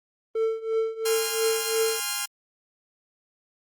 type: tone with tremolo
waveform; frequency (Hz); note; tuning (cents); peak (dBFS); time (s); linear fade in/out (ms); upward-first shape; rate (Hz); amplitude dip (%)
triangle; 446.7; A4; +26; -18; 0.35-2; 5; triangle; 2.9; 90
type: chord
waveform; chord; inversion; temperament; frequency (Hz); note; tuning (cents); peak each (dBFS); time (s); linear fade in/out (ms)
5% pulse; F minor; first; equal with one note detuned; 817.8 / 1046.5 / 1396.9; Ab5 / C6 / F6; -27 / 0 / 0; -21 / -21 / -18; 1.05-2.26; 10
effects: Opus 24 kbps